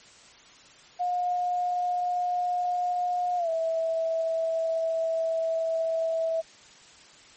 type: tone with pitch glide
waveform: sine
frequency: 716 to 652.8 Hz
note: F5 to E5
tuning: +43 to -17 cents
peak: -24 dBFS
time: 0.99-6.42 s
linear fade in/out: 20 ms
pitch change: -160 cents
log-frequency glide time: 3.37-3.49 s
effects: white hiss -52 dBFS RMS until 7.36 s + MP3 32 kbps